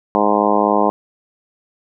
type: harmonic tone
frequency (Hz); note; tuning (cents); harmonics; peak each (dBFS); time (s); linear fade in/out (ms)
103.83; G#2; 0; 2 / 3 / 4 / 5 / 6 / 7 / 8 / 9 / 10; -21 / -21 / -21 / -21 / -21 / -21 / -21 / -21 / -21; 0.15-0.9; 0
effects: none